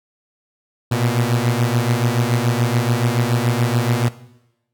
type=beating tone pair; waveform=sawtooth; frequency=116.54 / 123.54 Hz; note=A#2 / B2; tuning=0 / +1 cents; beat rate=7 Hz; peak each=-15 dBFS; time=0.91-4.09 s; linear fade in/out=10 ms; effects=noise-tail reverb RT60 0.9 s tail -17 dB re dry